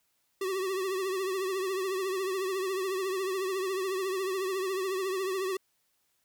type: tone with vibrato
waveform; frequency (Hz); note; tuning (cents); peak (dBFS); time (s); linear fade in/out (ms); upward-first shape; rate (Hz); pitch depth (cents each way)
square; 379.6; F#4; +44; -30; 0.41-5.57; 5; triangle; 14; 80
effects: white hiss -74 dBFS RMS until 6.24 s